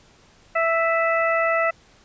harmonic tone with a mistuned harmonic, 661 Hz, E5, 5 cents sharp, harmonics 1 / 2 / 3 / 4, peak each -21 / -23 / -24 / -30 dBFS, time 0.55-1.71 s, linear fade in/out 10 ms, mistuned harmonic 4, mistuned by -17 cents, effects pink hiss -54 dBFS RMS until 2.04 s + resampled to 16000 Hz

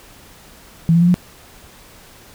sine tone with pitch steps, 165.4 / 169.76 / 174.23 / 178.81 Hz, E3 / F3 / F3 / F3, +6 / -49 / -4 / +41 cents, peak -9 dBFS, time 0.89-1.142 s, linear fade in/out 0 ms, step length 63 ms, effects pink hiss -44 dBFS RMS until 2.34 s

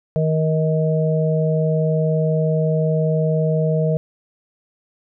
harmonic tone, 157.6 Hz, D#3, 23 cents sharp, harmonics 1 / 3 / 4, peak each -17 / -22 / -23 dBFS, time 0.16-3.97 s, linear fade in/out 0 ms, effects none

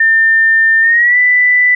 sine tone with pitch glide, 1800 to 1985.7 Hz, A6 to B6, +39 to +9 cents, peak -6 dBFS, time 0-1.75 s, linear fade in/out 5 ms, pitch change +170 cents, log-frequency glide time 0.81-1.18 s, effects none

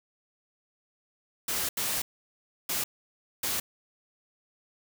white noise bursts at uneven times, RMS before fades -30 dBFS, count 4, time 1.48-1.69 / 1.77-2.02 / 2.69-2.84 / 3.43-3.6 s, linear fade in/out 5 ms, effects none

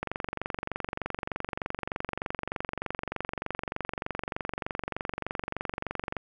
click train, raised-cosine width 0.5 ms, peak -16 dBFS, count 144, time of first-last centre 0.03-6.167 s, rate 23.3 Hz, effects none

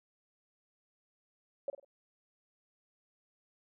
sine tone with echo, 558 Hz, C#5, 11 cents sharp, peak -31 dBFS, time 1.68-1.7 s, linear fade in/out 2 ms, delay 49 ms, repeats 3, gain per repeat -10 dB, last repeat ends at 1.847 s, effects none

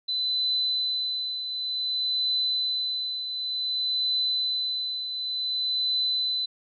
sine tone with tremolo, 4016 Hz, B7, 28 cents sharp, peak -22 dBFS, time 0.08-6.46 s, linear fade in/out 10 ms, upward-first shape triangle, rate 0.55 Hz, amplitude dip 60%, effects none

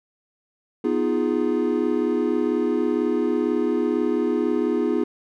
triangle chord, F half-diminished seventh, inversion second, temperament equal, 246.9 / 311.1 / 349.2 / 415.3 Hz, Cb4 / Eb4 / F4 / Ab4, 0 / 0 / 0 / 0 cents, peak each -23 dBFS, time 0.84-5.04 s, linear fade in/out 5 ms, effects none

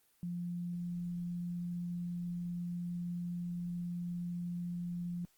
sine tone, 174.61 Hz, F3, in tune, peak -36 dBFS, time 0.23-5.25 s, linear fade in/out 0 ms, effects white hiss -71 dBFS RMS until 5.37 s + Opus 24 kbps

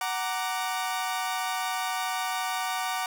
sawtooth chord, Gb augmented, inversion none, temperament equal with one note detuned, 744.7 / 932.3 / 1174.7 Hz, Gb5 / Bb5 / D6, +11 / 0 / 0 cents, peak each -27 / -30 / -30 dBFS, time 0.01-3.06 s, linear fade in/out 2 ms, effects none

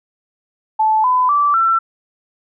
sine tone with pitch steps, 871 / 1006.3 / 1162.6 / 1343.3 Hz, A5 / B5 / D6 / E6, -18 / +32 / -18 / +32 cents, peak -11 dBFS, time 0.79-1.79 s, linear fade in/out 10 ms, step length 250 ms, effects none

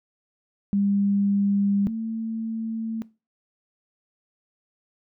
sine tone pair in turn, 200.4 / 224.1 Hz, G3 / A3, +38 / +32 cents, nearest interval major second, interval 194 cents, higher second, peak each -19 / -26 dBFS, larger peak first, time 0.73-1.87 / 1.87-3.02 s, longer second, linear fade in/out 0 ms, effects noise-tail reverb RT60 0.3 s tail -20 dB re dry

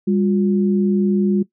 sine tone pair together, 200 / 356.4 Hz, G3 / F4, +35 / +35 cents, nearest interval minor seventh, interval 1000 cents, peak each -15 / -20 dBFS, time 0.07-1.43 s, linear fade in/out 10 ms, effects noise-tail reverb RT60 0.1 s tail -18 dB re dry

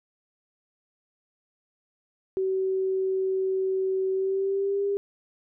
sine tone with pitch glide, 380 to 400.7 Hz, F#4 to G4, +46 to +38 cents, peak -23 dBFS, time 2.37-4.97 s, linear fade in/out 0 ms, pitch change +92 cents, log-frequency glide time 4.12-4.84 s, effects none

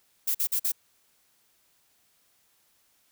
violet noise bursts, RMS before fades -26 dBFS, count 4, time 0.27-0.72 s, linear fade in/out 10 ms, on 78 ms, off 46 ms, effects white hiss -67 dBFS RMS until 3.11 s

